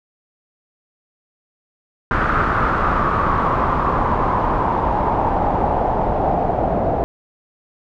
pink noise with low-pass filter sweep, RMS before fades -18 dBFS, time 2.11-7.04 s, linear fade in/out 0 ms, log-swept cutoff 1400 to 670 Hz, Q 4.3, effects none

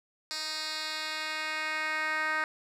10% pulse tone with band-pass filter sweep, 311.1 Hz, D#4, in tune, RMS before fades -33 dBFS, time 0.31-2.44 s, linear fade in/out 0 ms, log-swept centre 5000 to 1700 Hz, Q 1.9, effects none

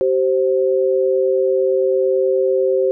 sine tone pair together, 384.1 / 524.9 Hz, G4 / C5, -35 / +5 cents, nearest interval perfect fourth, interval 540 cents, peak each -16 dBFS, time 0.01-2.91 s, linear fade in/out 0 ms, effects none

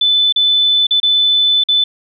sine tone with dropouts, 3507 Hz, A7, 6 cents flat, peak -9 dBFS, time 0.01-1.84 s, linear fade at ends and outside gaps 5 ms, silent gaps 0.325-0.36 / 0.869-0.908 / 1.001-1.03 / 1.638-1.686 s, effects none

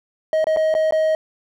triangle tone with dropouts, 630 Hz, D#5, 21 cents sharp, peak -13 dBFS, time 0.33-1.15 s, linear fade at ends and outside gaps 1 ms, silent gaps 0.443-0.469 / 0.563-0.57 / 0.741-0.75 / 0.909-0.923 s, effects none

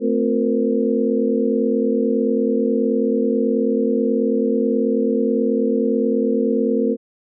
sine tone cluster, 223 / 261.4 / 354.2 / 458.7 / 508 Hz, A3 / C4 / F4 / A#4 / B4, +23 / -1 / +24 / -28 / +49 cents, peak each -21 / -21 / -26 / -20 / -26 dBFS, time 0-6.97 s, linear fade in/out 50 ms, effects none

